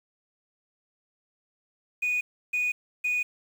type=tone bursts; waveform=sine; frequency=2471 Hz; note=D#7; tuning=13 cents flat; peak=-22 dBFS; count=3; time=2.02-3.23 s; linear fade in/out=10 ms; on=190 ms; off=320 ms; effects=tanh soft clip ceiling -22 dBFS + 8-bit